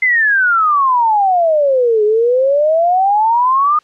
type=exponential two-way sweep; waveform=sine; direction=down then up; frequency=2085 to 415.3 to 1238 Hz; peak=-9 dBFS; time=0.02-3.79 s; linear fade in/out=5 ms; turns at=2.04 s; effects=white hiss -54 dBFS RMS until 3.83 s + low-pass 5000 Hz 12 dB/octave